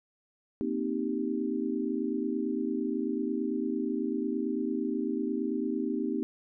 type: chord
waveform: sine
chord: C minor seventh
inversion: third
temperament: equal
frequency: 233.1 / 261.6 / 311.1 / 392 Hz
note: Bb3 / C4 / Eb4 / G4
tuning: 0 / 0 / 0 / 0 cents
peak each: -34 / -33 / -33 / -35 dBFS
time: 0.61-6.23 s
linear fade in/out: 0 ms
effects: none